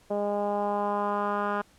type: tone with low-pass filter sweep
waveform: 10% pulse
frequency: 204.7 Hz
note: G#3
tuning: 25 cents flat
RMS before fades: -28 dBFS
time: 0.1-1.62 s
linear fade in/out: 10 ms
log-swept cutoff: 610 to 1500 Hz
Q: 2.3
effects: pink hiss -60 dBFS RMS until 1.78 s + low-pass 11000 Hz 12 dB/octave